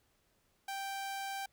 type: tone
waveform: sawtooth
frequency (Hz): 784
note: G5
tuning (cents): 0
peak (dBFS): -34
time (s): 0.68-1.46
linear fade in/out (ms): 5
effects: pink hiss -74 dBFS RMS until 1.52 s